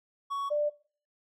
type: tone pair in turn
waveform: triangle / sine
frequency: 1117 / 591.7 Hz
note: C#6 / D5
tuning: +13 / +13 cents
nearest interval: major seventh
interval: 1100 cents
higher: first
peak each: -28 / -25 dBFS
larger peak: second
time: 0.3-0.5 / 0.5-0.7 s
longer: neither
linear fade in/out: 20 ms
effects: noise-tail reverb RT60 0.4 s tail -17 dB re dry + AAC 64 kbps